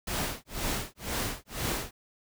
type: noise with tremolo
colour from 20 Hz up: pink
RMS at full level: -30 dBFS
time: 0.07-1.91 s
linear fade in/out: 5 ms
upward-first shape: sine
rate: 2 Hz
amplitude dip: 100%
effects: none